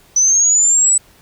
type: linear sweep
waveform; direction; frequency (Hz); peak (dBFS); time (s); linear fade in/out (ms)
sine; up; 5970 to 7970; -9; 0.16-0.98; 5
effects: pink hiss -49 dBFS RMS until 1.21 s